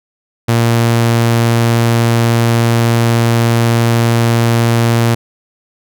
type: tone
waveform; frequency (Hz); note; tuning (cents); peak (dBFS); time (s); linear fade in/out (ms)
sawtooth; 116.54; A#2; 0; -5; 0.48-5.15; 10
effects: none